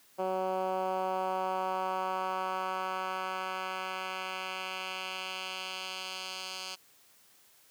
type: tone with band-pass filter sweep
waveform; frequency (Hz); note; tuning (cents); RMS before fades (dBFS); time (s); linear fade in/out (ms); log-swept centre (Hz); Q
10% pulse; 187.2; F#3; +20; -35; 0.18-6.76; 20; 570 to 4500; 1.4
effects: white hiss -62 dBFS RMS until 7.7 s + high-pass 100 Hz 12 dB/octave